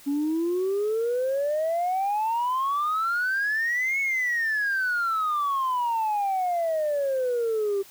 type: exponential two-way sweep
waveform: sine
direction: up then down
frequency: 277.2 to 2217 to 388.1 Hz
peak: -21 dBFS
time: 0.06-7.83 s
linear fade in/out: 20 ms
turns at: 4 s
effects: tanh soft clip ceiling -20 dBFS + white hiss -50 dBFS RMS until 7.9 s